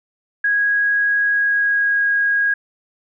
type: tone with pitch glide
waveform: sine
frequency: 1652 to 1640.6 Hz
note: G#6 to G#6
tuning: -10 to -22 cents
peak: -14 dBFS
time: 0.44-2.54 s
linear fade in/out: 5 ms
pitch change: -12 cents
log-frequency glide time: 1.33-2.09 s
effects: none